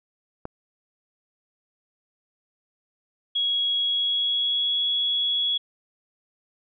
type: click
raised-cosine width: 1 ms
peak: -18 dBFS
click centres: 0.454 s
type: tone with pitch glide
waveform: sine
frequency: 3322 to 3357 Hz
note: G#7 to G#7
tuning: 0 to +18 cents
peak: -21 dBFS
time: 3.35-5.58 s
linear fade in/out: 10 ms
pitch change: +18 cents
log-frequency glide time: 3.77-4.86 s
effects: none